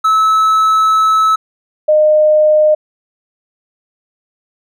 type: tone pair in turn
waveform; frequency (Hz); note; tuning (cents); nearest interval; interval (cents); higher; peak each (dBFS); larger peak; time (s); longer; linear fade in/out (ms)
triangle / sine; 1300 / 611.9; E6 / D#5; -24 / -29; octave + minor second; 1305; first; -6; neither; 0.04-1.36 / 1.88-2.75; first; 10
effects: none